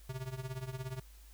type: tone with tremolo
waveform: square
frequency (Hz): 130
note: C3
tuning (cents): -11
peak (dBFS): -36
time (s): 0.09-1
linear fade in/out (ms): 5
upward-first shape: triangle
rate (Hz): 17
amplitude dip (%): 90
effects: added 51 Hz sine -53 dBFS peak until 1.33 s + white hiss -63 dBFS RMS until 1.33 s